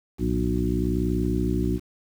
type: harmonic tone with a mistuned harmonic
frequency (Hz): 60.8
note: B1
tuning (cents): -26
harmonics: 1 / 2 / 3 / 4 / 5 / 6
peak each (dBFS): -27 / -30 / -28 / -30 / -28 / -30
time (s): 0.18-1.8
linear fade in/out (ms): 50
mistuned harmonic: 2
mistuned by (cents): -110
effects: 8-bit